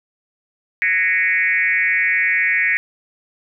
sine tone with frequency modulation, 2039 Hz, C7, 45 cents flat, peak -14 dBFS, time 0.82-2.77 s, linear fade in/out 0 ms, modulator 184 Hz, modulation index 1.7, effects none

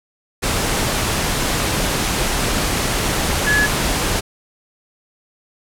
sine tone in noise, 1697 Hz, G#6, 37 cents sharp, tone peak -14 dBFS, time 3.46-3.67 s, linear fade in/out 20 ms, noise pink, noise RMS -19 dBFS, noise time 0.42-4.21 s, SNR +2 dB, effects low-pass 12000 Hz 12 dB/octave

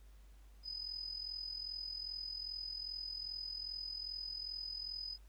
sine tone with amplitude modulation, 5000 Hz, D#8, 8 cents sharp, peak -38 dBFS, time 0.63-5.18 s, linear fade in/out 50 ms, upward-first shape sine, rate 42.5 Hz, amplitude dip 70%, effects added 50 Hz sine -56 dBFS peak until 5.28 s + pink hiss -71 dBFS RMS until 5.28 s

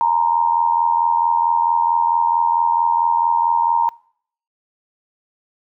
sine tone with amplitude modulation, 932.3 Hz, A#5, in tune, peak -10 dBFS, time 0.01-3.89 s, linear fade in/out 0 ms, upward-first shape sine, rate 84.5 Hz, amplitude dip 70%, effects noise-tail reverb RT60 0.6 s tail -24 dB re dry

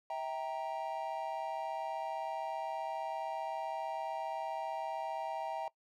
triangle chord, E diminished, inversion none, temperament equal with one note detuned, 648.7 / 784 / 932.3 Hz, E5 / G5 / Bb5, -28 / 0 / 0 cents, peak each -39 / -38 / -39 dBFS, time 0.1-5.68 s, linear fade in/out 2 ms, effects noise-tail reverb RT60 0.1 s tail -20 dB re dry

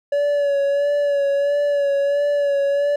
triangle tone with vibrato, 569 Hz, C#5, 45 cents sharp, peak -14 dBFS, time 0.12-2.96 s, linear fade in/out 5 ms, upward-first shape sine, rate 1.5 Hz, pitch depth 31 cents each way, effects none

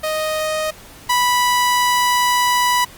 sawtooth tone pair in turn, 622.3 / 985 Hz, D#5 / B5, 0 / -5 cents, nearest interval minor sixth, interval 795 cents, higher second, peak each -15 / -10 dBFS, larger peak second, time 0.03-0.71 / 1.09-2.85 s, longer second, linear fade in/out 10 ms, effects pink hiss -41 dBFS RMS until 2.97 s + Opus 32 kbps

